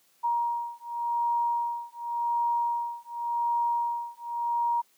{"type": "beating tone pair", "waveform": "sine", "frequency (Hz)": [944, 944.89], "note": ["A#5", "A#5"], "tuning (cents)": [22, 23], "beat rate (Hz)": 0.89, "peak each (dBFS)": -29, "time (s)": [0.23, 4.82], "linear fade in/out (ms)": 20, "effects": ["white hiss -65 dBFS RMS until 4.97 s", "high-pass 150 Hz 12 dB/octave"]}